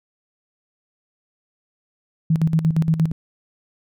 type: tone with tremolo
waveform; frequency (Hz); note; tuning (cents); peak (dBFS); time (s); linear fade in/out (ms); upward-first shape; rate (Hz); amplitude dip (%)
sine; 160.9; E3; -42; -13; 2.3-3.12; 5; square; 8.6; 70
effects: none